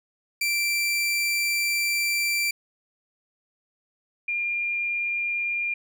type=tone pair in turn; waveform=sawtooth / sine; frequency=2348 / 2403 Hz; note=D7 / D7; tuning=-1 / +39 cents; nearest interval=unison; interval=40 cents; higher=second; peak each=-19 / -24 dBFS; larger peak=first; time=0.41-2.51 / 4.28-5.74 s; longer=first; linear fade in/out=5 ms; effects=none